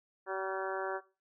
harmonic tone with a mistuned harmonic, 190.9 Hz, G3, 46 cents flat, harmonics 2 / 3 / 4 / 5 / 6 / 7 / 8 / 9, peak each -38 / -40 / -41 / -42 / -43 / -43 / -44 / -45 dBFS, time 0.26-1.01 s, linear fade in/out 50 ms, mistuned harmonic 7, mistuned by +51 cents, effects noise-tail reverb RT60 0.3 s tail -17 dB re dry

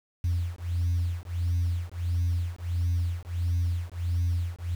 sine beating tone pair, 85.9 / 87.4 Hz, F2 / F2, -28 / +2 cents, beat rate 1.5 Hz, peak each -27 dBFS, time 0.24-4.75 s, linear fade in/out 5 ms, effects tanh soft clip ceiling -20 dBFS + 8-bit

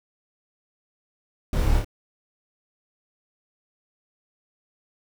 brown noise with echo, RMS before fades -23 dBFS, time 1.53-1.79 s, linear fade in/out 2 ms, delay 28 ms, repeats 2, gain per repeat -3 dB, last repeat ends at 1.846 s, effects none

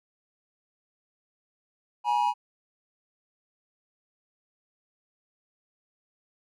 triangle tone pair together, 836.8 / 962 Hz, G#5 / B5, +13 / -46 cents, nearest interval major second, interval 241 cents, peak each -23 dBFS, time 2.04-2.34 s, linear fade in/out 50 ms, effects none

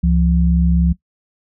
sine tone pair together, 68.26 / 172 Hz, C#2 / F3, -26 / -26 cents, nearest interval octave + major third, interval 1600 cents, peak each -14 dBFS, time 0.03-0.93 s, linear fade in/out 10 ms, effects noise-tail reverb RT60 0.1 s tail -18 dB re dry

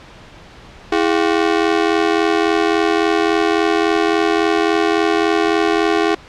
sawtooth ring-modulated tone, 370 Hz, F#4, in tune, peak -6 dBFS, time 0.92-6.15 s, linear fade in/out 5 ms, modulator 41.8 Hz, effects pink hiss -40 dBFS RMS until 6.28 s + low-pass 4000 Hz 12 dB/octave

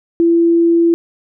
sine tone, 336.9 Hz, E4, 38 cents sharp, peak -8 dBFS, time 0.2-0.94 s, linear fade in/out 0 ms, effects none

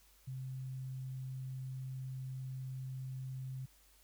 sine tone, 130.81 Hz, C3, in tune, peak -40 dBFS, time 0.27-3.66 s, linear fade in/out 10 ms, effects added 50 Hz sine -67 dBFS peak until 4.03 s + white hiss -67 dBFS RMS until 4.03 s

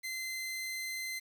sawtooth tone, 2067 Hz, C7, 22 cents flat, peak -33 dBFS, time 0.03-1.2 s, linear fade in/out 20 ms, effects 10-bit

